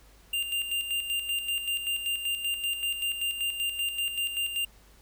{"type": "tone with tremolo", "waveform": "square", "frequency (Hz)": 2794, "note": "F7", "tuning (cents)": 0, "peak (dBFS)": -27, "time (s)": [0.33, 4.65], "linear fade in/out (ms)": 5, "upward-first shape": "square", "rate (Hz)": 5.2, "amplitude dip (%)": 55, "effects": ["added 50 Hz sine -55 dBFS peak until 5.01 s", "pink hiss -59 dBFS RMS until 5.01 s"]}